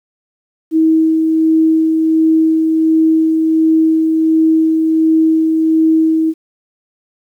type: tone with tremolo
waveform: sine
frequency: 319.8 Hz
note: D#4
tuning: 48 cents sharp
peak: -7 dBFS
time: 0.71-6.34 s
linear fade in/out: 50 ms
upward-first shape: sine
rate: 1.4 Hz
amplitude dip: 30%
effects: 8-bit